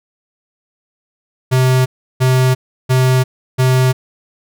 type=tone bursts; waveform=square; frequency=129 Hz; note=C3; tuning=24 cents flat; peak=-10 dBFS; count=4; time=1.51-3.93 s; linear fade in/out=20 ms; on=350 ms; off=340 ms; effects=none